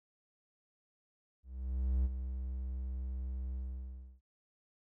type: tone with ADSR envelope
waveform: triangle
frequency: 64 Hz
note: C2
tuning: 38 cents flat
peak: -25 dBFS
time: 1.43-4.21 s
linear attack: 620 ms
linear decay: 30 ms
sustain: -9 dB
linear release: 640 ms
effects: none